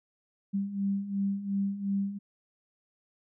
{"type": "beating tone pair", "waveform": "sine", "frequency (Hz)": [196, 198.8], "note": ["G3", "G3"], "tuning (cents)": [0, 25], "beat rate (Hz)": 2.8, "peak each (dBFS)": [-34, -29], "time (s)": [0.53, 2.19], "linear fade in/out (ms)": 20, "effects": []}